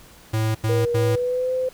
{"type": "tone bursts", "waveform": "square", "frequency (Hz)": 110, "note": "A2", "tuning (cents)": 0, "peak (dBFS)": -20, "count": 3, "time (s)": [0.33, 1.16], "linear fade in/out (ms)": 10, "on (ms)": 220, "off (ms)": 85}
{"type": "tone with pitch glide", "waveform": "sine", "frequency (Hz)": [475.9, 513], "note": ["A#4", "C5"], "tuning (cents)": [36, -34], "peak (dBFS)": -20, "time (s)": [0.69, 1.69], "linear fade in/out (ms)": 5, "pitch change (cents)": 130, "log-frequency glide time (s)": [0.94, 1.53]}
{"effects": ["pink hiss -48 dBFS RMS until 1.73 s"]}